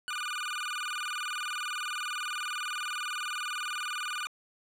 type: tone with vibrato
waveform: 25% pulse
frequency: 1332 Hz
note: E6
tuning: 18 cents sharp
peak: -29 dBFS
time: 0.08-4.27 s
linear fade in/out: 0 ms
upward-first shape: square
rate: 20 Hz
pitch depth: 180 cents each way
effects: low-pass 10000 Hz 12 dB/octave